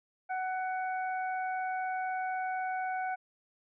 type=harmonic tone; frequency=746 Hz; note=F#5; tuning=14 cents sharp; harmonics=1 / 2 / 3; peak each=-32 / -39 / -46 dBFS; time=0.29-3.16 s; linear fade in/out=20 ms; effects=none